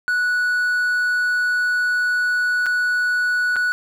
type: tone with dropouts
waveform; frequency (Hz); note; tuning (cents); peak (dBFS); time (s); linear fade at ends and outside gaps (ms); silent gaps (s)
triangle; 1473; F#6; -8; -15; 0.08-3.72; 0; 2.66-2.665 / 3.559-3.565
effects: none